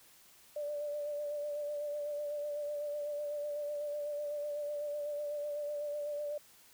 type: tone with vibrato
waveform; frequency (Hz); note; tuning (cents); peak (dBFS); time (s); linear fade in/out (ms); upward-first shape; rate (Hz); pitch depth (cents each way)
sine; 587.3; D5; 0; -35; 0.56-6.38; 5; sine; 8; 27
effects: white hiss -61 dBFS RMS until 6.73 s